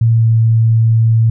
sine tone with pitch glide, 114.6 to 113.15 Hz, A#2 to A2, -29 to +49 cents, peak -7 dBFS, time 0.01-1.3 s, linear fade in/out 5 ms, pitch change -22 cents, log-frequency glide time 0.12-0.27 s, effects none

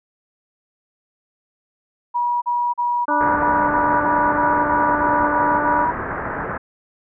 sine tone bursts, 964 Hz, B5, 42 cents flat, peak -17 dBFS, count 12, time 2.14-5.918 s, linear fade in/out 20 ms, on 280 ms, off 38 ms
harmonic tone, 294.9 Hz, D4, 7 cents sharp, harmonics 1 / 2 / 3 / 4 / 5, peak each -25 / -25 / -25 / -25 / -25 dBFS, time 3.08-5.85 s, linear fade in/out 5 ms
white low-pass noise, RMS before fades -26 dBFS, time 3.2-6.58 s, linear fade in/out 10 ms, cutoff 1700 Hz, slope 48 dB/octave
effects none

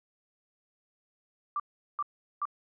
sine tone bursts, 1174.7 Hz, D6, in tune, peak -28 dBFS, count 3, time 1.56-2.454 s, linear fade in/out 2 ms, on 38 ms, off 390 ms, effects none

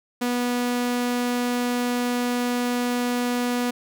sawtooth tone, 244.4 Hz, B3, 18 cents flat, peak -18 dBFS, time 0.21-3.71 s, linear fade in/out 10 ms, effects none

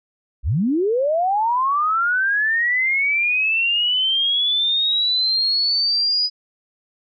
sine linear sweep, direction up, 43.65 to 4971 Hz, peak -16 dBFS, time 0.43-6.3 s, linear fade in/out 50 ms, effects none

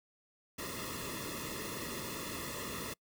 pink noise with comb filter, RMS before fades -41 dBFS, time 0.58-2.94 s, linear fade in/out 10 ms, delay 1.3 ms, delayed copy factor -1, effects noise-tail reverb RT60 0.1 s tail -26 dB re dry

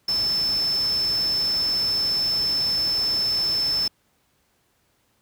sine tone in noise, 5274 Hz, E8, in tune, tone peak -20 dBFS, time 0.08-3.88 s, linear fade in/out 5 ms, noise pink, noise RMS -36 dBFS, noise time 0.08-3.88 s, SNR +13 dB, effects pink hiss -66 dBFS RMS until 5.21 s + high-pass 60 Hz 12 dB/octave

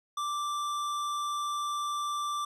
sine tone with hard clipping, 1174.7 Hz, D6, in tune, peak -32 dBFS, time 0.17-2.45 s, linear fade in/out 5 ms, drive 14 dB, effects none

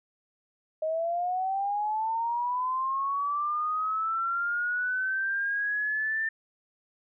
sine linear sweep, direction up, 622.3 to 1793 Hz, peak -26 dBFS, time 0.82-6.29 s, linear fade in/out 5 ms, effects none

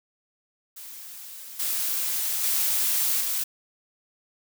blue noise with level steps, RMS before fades -41 / -27 / -24 / -27 dBFS, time 0.76-3.44 s, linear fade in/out 10 ms, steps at 1.59 / 2.43 / 3.2 s, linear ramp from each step 10 ms, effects none

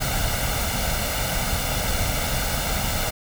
pink noise with comb filter, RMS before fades -24 dBFS, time 0-3.11 s, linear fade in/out 20 ms, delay 1.4 ms, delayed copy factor +0.65, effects none

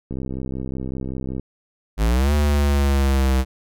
click train, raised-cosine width 3 ms, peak -16 dBFS, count 85, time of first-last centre 0.11-1.396 s, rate 65.3 Hz
square linear two-way sweep, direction up then down, 49.85 to 74.3 to 64.8 Hz, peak -16 dBFS, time 1.97-3.45 s, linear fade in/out 50 ms, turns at 2.33 s
effects none

